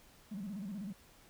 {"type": "tone with vibrato", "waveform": "triangle", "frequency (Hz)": 198.9, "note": "G3", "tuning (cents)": 25, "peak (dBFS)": -36, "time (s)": [0.31, 0.93], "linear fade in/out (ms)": 10, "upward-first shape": "square", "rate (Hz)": 16, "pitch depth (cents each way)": 130, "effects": ["tanh soft clip ceiling -36 dBFS", "pink hiss -62 dBFS RMS until 1.29 s"]}